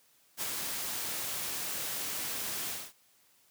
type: noise with ADSR envelope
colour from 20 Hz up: white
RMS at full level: -33 dBFS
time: 0.37-2.93 s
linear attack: 51 ms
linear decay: 23 ms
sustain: -3 dB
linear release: 240 ms
effects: white hiss -66 dBFS RMS until 3.5 s + high-pass 80 Hz 12 dB/octave